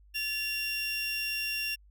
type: tone pair together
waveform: 30% pulse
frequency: 1733.4 / 2758 Hz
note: A6 / F7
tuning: -26 / -22 cents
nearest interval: minor sixth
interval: 804 cents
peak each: -40 / -28 dBFS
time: 0.14-1.76 s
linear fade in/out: 20 ms
effects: added 50 Hz sine -55 dBFS peak until 1.9 s